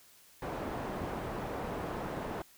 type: low-pass noise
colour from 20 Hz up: white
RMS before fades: -38 dBFS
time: 0.42-2.42 s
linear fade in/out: 2 ms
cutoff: 770 Hz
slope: 12 dB/octave
effects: white hiss -60 dBFS RMS until 2.57 s